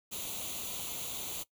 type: noise with comb filter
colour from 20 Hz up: white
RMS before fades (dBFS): -39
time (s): 0.11-1.44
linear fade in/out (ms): 20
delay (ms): 0.29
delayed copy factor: +0.75
effects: noise-tail reverb RT60 0.1 s tail -20 dB re dry